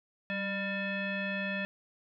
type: tone with frequency modulation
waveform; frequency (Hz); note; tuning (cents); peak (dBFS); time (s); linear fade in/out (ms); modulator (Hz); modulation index
sine; 987.8; B5; 0; -31; 0.3-1.65; 0; 794; 2.2
effects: none